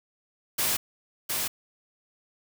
white noise with echo, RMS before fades -26 dBFS, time 0.58-0.77 s, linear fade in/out 10 ms, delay 710 ms, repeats 1, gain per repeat -3 dB, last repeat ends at 1.48 s, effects none

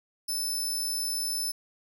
20% pulse tone, 5274 Hz, E8, in tune, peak -23 dBFS, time 0.28-1.52 s, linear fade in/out 10 ms, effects none

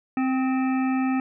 harmonic tone with a mistuned harmonic, 261.6 Hz, C4, in tune, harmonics 1 / 3 / 5 / 7 / 9 / 10, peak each -21 / -31 / -35 / -38 / -40 / -41 dBFS, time 0.17-1.2 s, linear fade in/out 2 ms, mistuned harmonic 5, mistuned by -39 cents, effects none

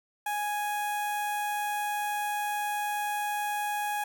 sawtooth tone with notch filter, 830.6 Hz, G#5, in tune, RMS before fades -31 dBFS, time 0.26-4.04 s, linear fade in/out 5 ms, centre 4600 Hz, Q 1.1, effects 11-bit

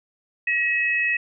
sine tone pair together, 1908 / 2571 Hz, A#6 / E7, +40 / -44 cents, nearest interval perfect fourth, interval 516 cents, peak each -22 dBFS, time 0.47-1.17 s, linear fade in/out 5 ms, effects none

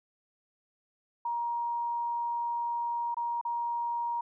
sine tone with dropouts, 944 Hz, A#5, 22 cents sharp, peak -29 dBFS, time 1.25-4.21 s, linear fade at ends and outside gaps 5 ms, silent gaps 3.145-3.168 / 3.413-3.45 s, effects none

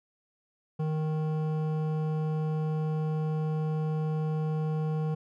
sine tone with hard clipping, 155.56 Hz, D#3, in tune, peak -29 dBFS, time 0.79-5.15 s, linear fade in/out 10 ms, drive 12 dB, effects none

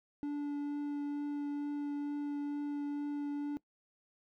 triangle tone with vibrato, 289.6 Hz, D4, 24 cents flat, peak -32 dBFS, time 0.23-3.57 s, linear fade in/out 0 ms, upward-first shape triangle, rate 2.2 Hz, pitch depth 9 cents each way, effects noise-tail reverb RT60 0.1 s tail -21 dB re dry

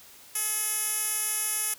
10% pulse tone with band-pass filter, 427.2 Hz, G#4, 49 cents sharp, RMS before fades -29 dBFS, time 0.35-1.74 s, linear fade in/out 5 ms, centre 11000 Hz, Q 2.6, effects white hiss -51 dBFS RMS until 1.78 s

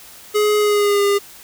square tone with pitch glide, 420 to 403.8 Hz, G#4 to G#4, +19 to -49 cents, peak -14 dBFS, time 0.34-1.19 s, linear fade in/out 20 ms, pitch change -68 cents, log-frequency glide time 0.58-1.03 s, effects white hiss -41 dBFS RMS until 1.43 s

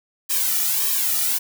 blue noise with flanger, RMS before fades -21 dBFS, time 0.29-1.39 s, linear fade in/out 20 ms, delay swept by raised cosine 1.4 to 1.91 ms, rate 1.7 Hz, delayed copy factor -0.9, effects none

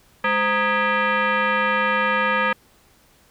sine tone with frequency modulation, 207.6 Hz, G#3, in tune, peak -17 dBFS, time 0.24-2.53 s, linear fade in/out 5 ms, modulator 725 Hz, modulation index 2.9, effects pink hiss -56 dBFS RMS until 3.3 s

